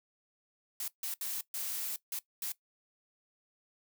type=noise bursts at uneven times; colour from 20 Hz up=blue; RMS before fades=-37 dBFS; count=6; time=0.8-0.88 / 1.03-1.14 / 1.21-1.41 / 1.54-1.96 / 2.12-2.19 / 2.42-2.52 s; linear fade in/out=2 ms; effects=noise-tail reverb RT60 0.1 s tail -18 dB re dry